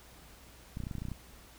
clicks, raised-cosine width 5 ms, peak -26 dBFS, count 11, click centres 0.771 / 0.803 / 0.837 / 0.869 / 0.912 / 0.953 / 0.983 / 1.02 / 1.053 / 1.085 / 1.117 s, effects added 60 Hz sine -58 dBFS peak until 1.58 s + pink hiss -56 dBFS RMS until 1.58 s

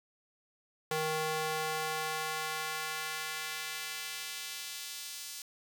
square tone with high-pass filter sweep, 156.5 Hz, D#3, 10 cents sharp, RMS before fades -37 dBFS, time 0.91-5.42 s, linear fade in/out 2 ms, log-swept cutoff 430 to 4900 Hz, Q 0.83, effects 9-bit

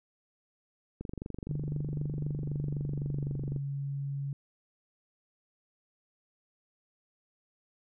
click train, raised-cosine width 3 ms, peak -25 dBFS, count 62, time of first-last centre 1.01-3.562 s, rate 23.9 Hz
sine tone with pitch glide, 147.4 to 139.69 Hz, D3 to C#3, +7 to +14 cents, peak -32 dBFS, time 1.49-4.33 s, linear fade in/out 2 ms, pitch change -93 cents, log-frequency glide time 2.23-3.56 s
effects none

